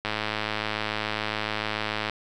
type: click train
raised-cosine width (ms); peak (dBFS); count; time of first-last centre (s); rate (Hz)
0.3; -11; 220; 0.05-2.097; 107
effects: none